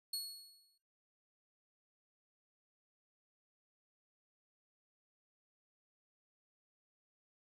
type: tone with exponential decay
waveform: sawtooth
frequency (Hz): 4348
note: C#8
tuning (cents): -34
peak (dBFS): -33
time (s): 0.13-0.78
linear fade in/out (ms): 5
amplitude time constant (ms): 140
effects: noise-tail reverb RT60 0.5 s tail -17 dB re dry + resampled to 32000 Hz